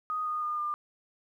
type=tone with pitch steps; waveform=sine; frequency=1245 / 1230 / 1215.2 / 1200.5 Hz; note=D#6 / D#6 / D#6 / D6; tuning=+1 / -20 / -41 / +38 cents; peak=-29 dBFS; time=0.1-0.74 s; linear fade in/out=0 ms; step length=160 ms; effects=11-bit